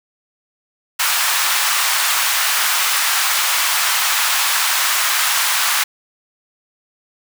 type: high-pass noise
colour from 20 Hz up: pink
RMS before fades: -17 dBFS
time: 0.99-5.84 s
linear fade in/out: 10 ms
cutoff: 980 Hz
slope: 24 dB/octave
effects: none